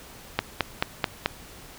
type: click train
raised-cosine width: 0.3 ms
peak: -5 dBFS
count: 5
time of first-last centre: 0.39-1.26 s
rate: 4.6 Hz
effects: pink hiss -46 dBFS RMS until 1.78 s